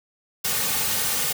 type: noise with comb filter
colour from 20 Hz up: white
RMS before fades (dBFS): -24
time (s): 0.44-1.33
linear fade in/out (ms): 10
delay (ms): 3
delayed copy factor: -0.7
effects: none